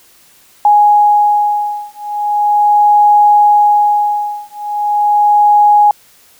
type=beating tone pair; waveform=sine; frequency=830.6 / 830.99 Hz; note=G#5 / G#5; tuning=0 / +1 cents; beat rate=0.39 Hz; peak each=-10 dBFS; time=0.65-5.91 s; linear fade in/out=2 ms; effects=white hiss -46 dBFS RMS until 6.39 s